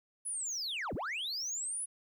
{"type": "linear two-way sweep", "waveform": "sine", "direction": "down then up", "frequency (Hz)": [10450, 32.7, 10450], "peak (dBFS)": -32, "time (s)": [0.25, 1.86], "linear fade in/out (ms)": 20, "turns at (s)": 0.94, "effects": ["tanh soft clip ceiling -34 dBFS", "12-bit"]}